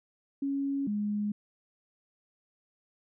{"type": "tone pair in turn", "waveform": "sine", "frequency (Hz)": [277.2, 207.7], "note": ["C#4", "G#3"], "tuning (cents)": [0, 0], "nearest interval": "perfect fourth", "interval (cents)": 500, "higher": "first", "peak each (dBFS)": -28, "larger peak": "neither", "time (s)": [[0.42, 0.87], [0.87, 1.32]], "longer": "neither", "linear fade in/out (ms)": 5, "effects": []}